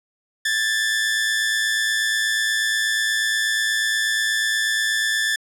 sawtooth tone pair together, 1651.7 / 1760 Hz, G#6 / A6, -10 / 0 cents, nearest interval minor second, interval 110 cents, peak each -24 / -16 dBFS, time 0.45-5.36 s, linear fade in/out 5 ms, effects low-pass 11000 Hz 12 dB/octave

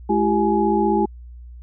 sine tone cluster, 212.1 / 337.8 / 393.2 / 840 Hz, G#3 / E4 / G4 / G#5, +37 / +42 / +5 / +19 cents, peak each -21 dBFS, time 0.09-1.06 s, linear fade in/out 10 ms, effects added 60 Hz sine -36 dBFS peak until 1.62 s

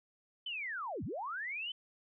sine linear two-way sweep, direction down then up, 3096 to 73.42 to 3096 Hz, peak -37 dBFS, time 0.46-1.72 s, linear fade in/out 5 ms, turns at 1.04 s, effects none

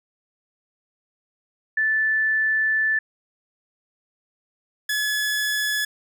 sine / sawtooth tone pair in turn, 1754 / 1706 Hz, A6 / G#6, -6 / +46 cents, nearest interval unison, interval 48 cents, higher first, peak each -18 / -18 dBFS, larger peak neither, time 1.77-2.99 / 4.89-5.85 s, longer first, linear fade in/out 5 ms, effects none

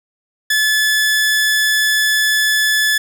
sawtooth tone, 1726 Hz, A6, 34 cents flat, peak -9 dBFS, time 0.5-2.98 s, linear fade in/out 5 ms, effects none

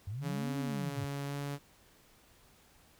sine linear two-way sweep, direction up then down, 88.6 to 279.9 to 95.6 Hz, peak -36 dBFS, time 0.07-1.05 s, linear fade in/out 5 ms, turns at 0.57 s
sawtooth tone with pitch glide, 140.8 to 142.19 Hz, C#3 to C#3, +27 to +44 cents, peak -32 dBFS, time 0.21-1.59 s, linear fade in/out 50 ms, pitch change +17 cents, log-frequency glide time 1.26-1.33 s
effects pink hiss -63 dBFS RMS until 2.99 s

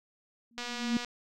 sine tone with exponential growth, 233.8 Hz, A#3, 5 cents sharp, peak -23 dBFS, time 0.51-0.97 s, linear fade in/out 2 ms, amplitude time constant 100 ms
click train, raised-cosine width 0.2 ms, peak -21 dBFS, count 114, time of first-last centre 0.58-1.047 s, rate 242 Hz
effects none

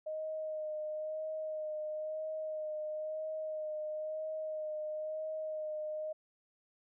sine tone with vibrato, 620 Hz, D#5, 6 cents flat, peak -36 dBFS, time 0.06-6.13 s, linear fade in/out 10 ms, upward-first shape sine, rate 1 Hz, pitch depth 20 cents each way, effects none

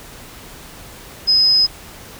sine tone, 5060 Hz, D#8, 28 cents sharp, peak -10 dBFS, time 1.27-1.67 s, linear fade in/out 20 ms, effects pink hiss -38 dBFS RMS until 2.19 s

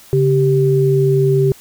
sine tone pair together, 140 / 390.2 Hz, C#3 / G4, +18 / -8 cents, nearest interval octave + tritone, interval 1774 cents, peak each -13 dBFS, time 0.13-1.52 s, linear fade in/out 0 ms, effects white hiss -43 dBFS RMS until 1.6 s

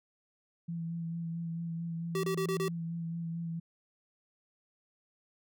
sine tone with vibrato, 167 Hz, E3, 23 cents sharp, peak -34 dBFS, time 0.68-3.6 s, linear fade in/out 10 ms, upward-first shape sine, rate 4.5 Hz, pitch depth 20 cents each way
square tone bursts, 384.2 Hz, G4, 35 cents flat, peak -31 dBFS, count 5, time 2.15-2.682 s, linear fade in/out 2 ms, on 84 ms, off 28 ms
effects none

